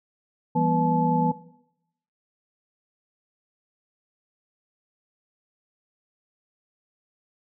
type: tone cluster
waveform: sine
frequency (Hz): 168.7 / 198.3 / 244.3 / 493.5 / 864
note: E3 / G3 / B3 / B4 / A5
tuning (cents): +40 / +20 / -19 / -1 / -32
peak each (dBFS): -24 / -31 / -25 / -29 / -24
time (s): 0.55-1.32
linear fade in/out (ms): 10
effects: noise-tail reverb RT60 0.8 s tail -18 dB re dry